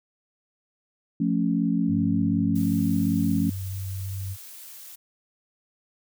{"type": "chord", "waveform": "sine", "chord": "F augmented", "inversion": "none", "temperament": "equal", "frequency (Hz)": [174.61, 220, 277.2], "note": ["F3", "A3", "C#4"], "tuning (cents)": [0, 0, 0], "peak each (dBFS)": -25, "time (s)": [1.2, 3.5], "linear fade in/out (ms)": 5}
{"type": "tone with pitch glide", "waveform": "sine", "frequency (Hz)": [99.6, 96.21], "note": ["G2", "G2"], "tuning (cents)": [28, -32], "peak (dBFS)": -29, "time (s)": [1.87, 4.37], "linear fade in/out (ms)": 50, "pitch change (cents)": -60, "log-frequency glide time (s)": [2.92, 3.33]}
{"type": "noise", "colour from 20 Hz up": "blue", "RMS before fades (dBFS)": -43, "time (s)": [2.55, 4.96], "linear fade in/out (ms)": 10}
{"effects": []}